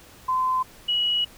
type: tone pair in turn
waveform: sine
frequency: 1028 / 2918 Hz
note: C6 / F#7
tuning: -31 / -25 cents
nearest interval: octave + tritone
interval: 1806 cents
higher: second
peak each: -20 / -20 dBFS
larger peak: neither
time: 0.28-0.63 / 0.88-1.25 s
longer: second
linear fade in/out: 10 ms
effects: pink hiss -49 dBFS RMS until 1.37 s